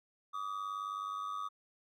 triangle ring-modulated tone, 1200 Hz, D6, 37 cents sharp, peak -32 dBFS, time 0.33-1.49 s, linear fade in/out 20 ms, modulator 49.6 Hz, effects none

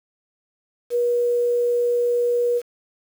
sine tone with quantisation, 481.2 Hz, B4, 45 cents flat, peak -17 dBFS, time 0.9-2.62 s, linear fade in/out 50 ms, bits 7, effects none

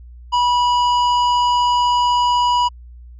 triangle tone with tanh clipping, 976 Hz, B5, 21 cents flat, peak -15 dBFS, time 0.32-2.69 s, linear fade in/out 20 ms, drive 17 dB, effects added 60 Hz sine -36 dBFS peak until 3.19 s + resampled to 16000 Hz

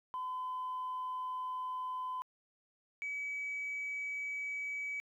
sine tone pair in turn, 1016 / 2281 Hz, B5 / C#7, +49 / +49 cents, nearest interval octave + major second, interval 1400 cents, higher second, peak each -35 / -35 dBFS, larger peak neither, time 0.14-2.22 / 3.02-5 s, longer first, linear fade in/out 0 ms, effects tanh soft clip ceiling -33 dBFS + 12-bit

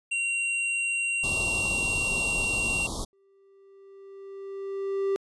square tone, 2754 Hz, F7, 25 cents flat, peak -26 dBFS, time 0.11-2.87 s, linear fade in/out 10 ms
pink band-stop noise, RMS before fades -33 dBFS, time 1.23-3.05 s, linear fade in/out 10 ms, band 1200 to 3400 Hz, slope 96 dB/octave
triangle tone with exponential growth, 392 Hz, G4, in tune, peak -20 dBFS, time 3.13-5.16 s, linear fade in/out 0 ms, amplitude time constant 440 ms
effects resampled to 24000 Hz

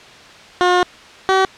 15% pulse tone pair in turn, 358.9 / 381.1 Hz, F4 / G4, +47 / -49 cents, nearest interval minor second, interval 104 cents, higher second, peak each -5 dBFS, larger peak neither, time 0.61-0.83 / 1.29-1.45 s, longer first, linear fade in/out 0 ms, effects white hiss -40 dBFS RMS until 1.57 s + low-pass 4000 Hz 12 dB/octave

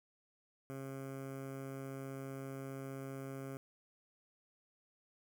15% pulse tone with notch filter, 135.3 Hz, C#3, 42 cents flat, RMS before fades -45 dBFS, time 0.7-3.57 s, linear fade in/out 0 ms, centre 3900 Hz, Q 0.57, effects none

